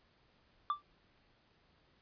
triangle tone with exponential decay, 1174.7 Hz, D6, in tune, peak -25 dBFS, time 0.7-0.82 s, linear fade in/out 1 ms, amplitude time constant 25 ms, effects pink hiss -70 dBFS RMS until 2.01 s + resampled to 11025 Hz

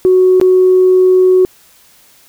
sine tone with dropouts, 370 Hz, F#4, in tune, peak -4 dBFS, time 0.05-1.45 s, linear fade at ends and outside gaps 0 ms, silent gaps 0.4-0.413 s, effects tanh soft clip ceiling 0 dBFS + white hiss -46 dBFS RMS until 2.28 s

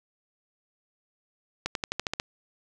accelerating click train, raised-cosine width 0.2 ms, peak -11 dBFS, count 8, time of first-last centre 1.66-2.199 s, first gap 92 ms, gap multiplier 0.94, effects none

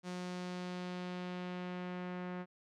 sawtooth tone with low-pass filter sweep, 180 Hz, F#3, 47 cents flat, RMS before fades -42 dBFS, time 0.03-2.46 s, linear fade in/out 50 ms, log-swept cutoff 6800 to 1900 Hz, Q 1.1, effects none

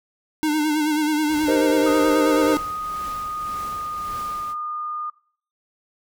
square tone with vibrato, 304.3 Hz, D#4, 38 cents flat, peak -19 dBFS, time 0.43-2.57 s, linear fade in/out 0 ms, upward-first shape sine, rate 9.3 Hz, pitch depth 49 cents each way
pink noise with tremolo, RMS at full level -38 dBFS, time 1.27-4.55 s, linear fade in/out 50 ms, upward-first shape triangle, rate 1.8 Hz, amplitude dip 50%
triangle chord, C minor seventh, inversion second, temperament equal, 392 / 466.2 / 523.3 / 622.3 Hz, G4 / Bb4 / C5 / Eb5, 0 / 0 / 0 / 0 cents, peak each -25 / -20 / -20 / -26 dBFS, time 1.47-2.56 s, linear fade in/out 20 ms
sine tone with pitch glide, 1244.5 to 1218.9 Hz, D#6 to D#6, 0 to -36 cents, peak -26 dBFS, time 1.86-5.1 s, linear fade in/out 5 ms, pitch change -36 cents, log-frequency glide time 2.65-4.42 s
effects noise-tail reverb RT60 0.5 s tail -19 dB re dry

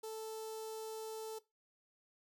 sawtooth tone with notch filter, 440 Hz, A4, in tune, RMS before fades -44 dBFS, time 0.03-1.39 s, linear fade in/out 10 ms, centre 2000 Hz, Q 0.51, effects noise-tail reverb RT60 0.2 s tail -18 dB re dry

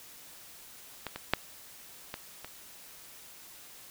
clicks, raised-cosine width 0.3 ms, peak -19 / -21 / -7 / -20 / -25 dBFS, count 5, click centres 1.067 / 1.16 / 1.336 / 2.141 / 2.446 s, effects white hiss -51 dBFS RMS until 3.9 s

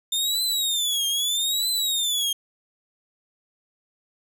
sawtooth tone with vibrato, 3606 Hz, A7, 42 cents sharp, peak -19 dBFS, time 0.12-2.33 s, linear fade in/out 5 ms, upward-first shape triangle, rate 0.79 Hz, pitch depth 210 cents each way, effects none

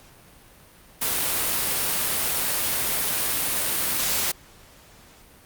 white noise, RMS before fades -24 dBFS, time 1.01-4.32 s, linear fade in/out 10 ms, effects pink hiss -51 dBFS RMS until 5.45 s + Opus 48 kbps

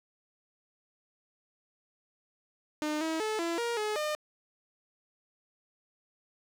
sawtooth tone with pitch steps, 303.2 / 321 / 433.1 / 336.7 / 471.1 / 424.7 / 606 Hz, D#4 / E4 / A4 / E4 / A#4 / G#4 / D#5, -45 / -46 / -27 / +37 / +18 / +39 / -46 cents, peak -26 dBFS, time 2.82-4.15 s, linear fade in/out 0 ms, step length 190 ms, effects low-pass 9000 Hz 12 dB/octave + 9-bit

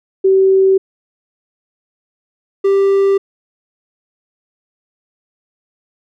sine / triangle tone pair in turn, 383.6 / 393.2 Hz, G4 / G4, -37 / +5 cents, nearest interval unison, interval 42 cents, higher second, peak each -7 dBFS, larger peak neither, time 0.24-0.78 / 2.64-3.18 s, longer neither, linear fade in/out 10 ms, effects none

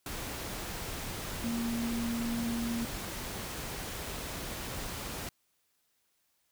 sine tone in noise, 233.1 Hz, A#3, in tune, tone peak -31 dBFS, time 1.44-2.85 s, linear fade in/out 2 ms, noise pink, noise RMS -39 dBFS, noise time 0.06-5.29 s, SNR +5 dB, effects white hiss -75 dBFS RMS until 6.51 s

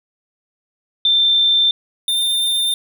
sine / square tone pair in turn, 3569 / 3604 Hz, A7 / A7, +24 / +41 cents, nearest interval unison, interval 17 cents, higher second, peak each -11 / -16 dBFS, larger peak first, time 1.05-1.71 / 2.08-2.74 s, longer neither, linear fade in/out 2 ms, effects none

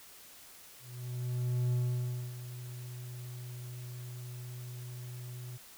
triangle tone with ADSR envelope, 123.47 Hz, B2, in tune, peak -25 dBFS, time 0.79-5.58 s, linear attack 930 ms, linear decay 610 ms, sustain -14 dB, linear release 19 ms, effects white hiss -54 dBFS RMS until 5.77 s

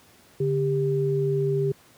sine tone pair together, 143.6 / 396.7 Hz, D3 / G4, -39 / +21 cents, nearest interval octave + tritone, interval 1760 cents, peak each -24 / -23 dBFS, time 0.4-1.72 s, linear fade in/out 5 ms, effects pink hiss -55 dBFS RMS until 1.97 s + high-pass 80 Hz 12 dB/octave

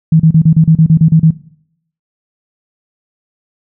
sine tone bursts, 160 Hz, D#3, 49 cents sharp, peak -3 dBFS, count 11, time 0.12-1.307 s, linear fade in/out 5 ms, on 77 ms, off 34 ms, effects noise-tail reverb RT60 0.7 s tail -19 dB re dry

